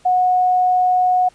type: tone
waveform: sine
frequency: 731 Hz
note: F#5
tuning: 21 cents flat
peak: -12 dBFS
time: 0.05-1.29 s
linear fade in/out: 10 ms
effects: pink hiss -52 dBFS RMS until 1.34 s + resampled to 22050 Hz